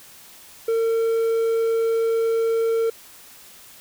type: tone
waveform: triangle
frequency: 454.6 Hz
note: A#4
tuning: 43 cents flat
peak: -16 dBFS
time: 0.68-2.9 s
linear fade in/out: 5 ms
effects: white hiss -46 dBFS RMS until 3.8 s